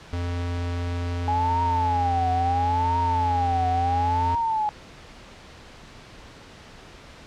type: tone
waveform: square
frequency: 87.31 Hz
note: F2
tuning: in tune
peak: -26 dBFS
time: 0.13-4.35 s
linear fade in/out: 0 ms
type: tone with vibrato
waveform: sine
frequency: 830.6 Hz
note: G#5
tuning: in tune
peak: -21 dBFS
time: 1.28-4.69 s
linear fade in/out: 0 ms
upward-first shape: triangle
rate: 0.73 Hz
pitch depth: 210 cents each way
effects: pink hiss -45 dBFS RMS until 7.26 s + low-pass 5000 Hz 12 dB/octave